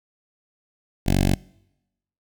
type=tone with notch filter; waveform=10% pulse; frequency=47.24 Hz; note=F#1; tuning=37 cents sharp; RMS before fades=-19 dBFS; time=1.06-1.35 s; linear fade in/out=10 ms; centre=1200 Hz; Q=1; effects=noise-tail reverb RT60 0.9 s tail -25 dB re dry